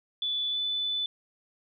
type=tone with pitch glide; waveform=sine; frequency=3467 to 3495 Hz; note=A7 to A7; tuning=-26 to -12 cents; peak=-27 dBFS; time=0.22-1.06 s; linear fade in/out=2 ms; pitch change=+14 cents; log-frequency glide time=0.5-0.58 s; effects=none